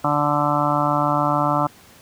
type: harmonic tone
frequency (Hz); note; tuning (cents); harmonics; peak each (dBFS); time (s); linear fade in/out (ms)
146.83; D3; 0; 1 / 2 / 4 / 5 / 6 / 7 / 8 / 9; -25 / -25 / -25 / -25 / -25 / -25 / -25 / -25; 0.04-1.67; 5
effects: pink hiss -48 dBFS RMS until 2.01 s + high-pass 80 Hz 12 dB/octave